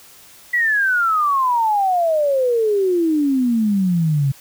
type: exponential sweep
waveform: sine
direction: down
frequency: 1975.5 to 133.3 Hz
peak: -14 dBFS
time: 0.53-4.32 s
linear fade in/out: 10 ms
effects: white hiss -45 dBFS RMS until 4.4 s